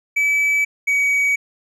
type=tone pair in turn; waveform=triangle; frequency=2297 / 2264 Hz; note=D7 / C#7; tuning=-39 / +36 cents; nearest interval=unison; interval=25 cents; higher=first; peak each=-13 dBFS; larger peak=neither; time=0.16-0.65 / 0.87-1.36 s; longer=neither; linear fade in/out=10 ms; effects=resampled to 32000 Hz